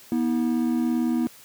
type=tone pair together; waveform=triangle; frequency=242.6 / 320.6 Hz; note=B3 / E4; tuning=-31 / -48 cents; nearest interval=perfect fourth; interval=483 cents; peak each=-20 / -24 dBFS; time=0.12-1.27 s; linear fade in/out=0 ms; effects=white hiss -49 dBFS RMS until 1.44 s + high-pass 80 Hz 12 dB/octave